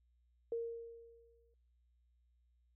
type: tone with exponential decay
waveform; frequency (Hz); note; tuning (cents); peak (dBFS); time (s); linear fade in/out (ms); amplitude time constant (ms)
sine; 463.5; A#4; -10; -34; 0.52-1.54; 2; 220
effects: noise-tail reverb RT60 0.6 s tail -23 dB re dry + added 60 Hz sine -70 dBFS peak until 2.75 s